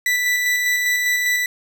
40% pulse tone with tremolo, 1975.5 Hz, B6, in tune, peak -15 dBFS, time 0.06-1.46 s, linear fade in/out 2 ms, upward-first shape square, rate 5 Hz, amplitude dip 25%, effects none

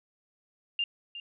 sine tone with echo, 2800 Hz, F7, 4 cents sharp, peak -26 dBFS, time 0.79-0.84 s, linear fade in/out 2 ms, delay 360 ms, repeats 1, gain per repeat -12 dB, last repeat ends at 1.2 s, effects none

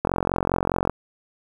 click train, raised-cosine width 1 ms, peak -6 dBFS, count 39, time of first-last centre 0.05-0.896 s, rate 44.9 Hz, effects 7-bit

